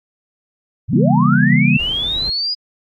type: linear sweep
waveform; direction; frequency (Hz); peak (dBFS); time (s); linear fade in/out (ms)
sine; up; 67 to 4978; -17; 0.88-2.55; 20
type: chord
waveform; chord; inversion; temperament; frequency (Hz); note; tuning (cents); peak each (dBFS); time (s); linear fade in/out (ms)
sine; C# diminished seventh; none; just; 138.59 / 166.31 / 199.57 / 239.5; C#3 / E3 / G3 / Bb3; 0 / +16 / +31 / +47; -16; 0.93-1.77; 5
type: noise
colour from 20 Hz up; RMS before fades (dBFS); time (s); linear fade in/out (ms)
brown; -30; 1.79-2.3; 5
effects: AAC 48 kbps